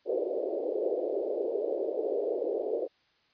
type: band-pass noise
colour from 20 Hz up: pink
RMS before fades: -31 dBFS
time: 0.05-2.88 s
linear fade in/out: 50 ms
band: 370 to 580 Hz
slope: 48 dB/octave
effects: white hiss -68 dBFS RMS until 3.33 s + resampled to 11025 Hz